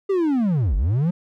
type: linear two-way sweep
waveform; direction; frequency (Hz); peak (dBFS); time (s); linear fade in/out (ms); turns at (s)
triangle; down then up; 404 to 43.04 to 183.7; -15; 0.09-1.11; 10; 0.76
effects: none